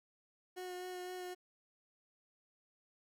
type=tone with vibrato; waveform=30% pulse; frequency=363.4 Hz; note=F#4; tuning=31 cents flat; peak=-40 dBFS; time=0.56-1.35 s; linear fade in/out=20 ms; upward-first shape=sine; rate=3.9 Hz; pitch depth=14 cents each way; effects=12-bit